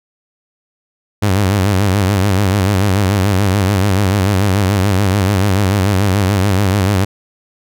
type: tone with vibrato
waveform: sawtooth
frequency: 98 Hz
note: G2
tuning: in tune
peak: -7 dBFS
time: 1.22-7.05 s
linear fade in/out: 10 ms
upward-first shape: sine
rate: 6.9 Hz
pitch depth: 110 cents each way
effects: none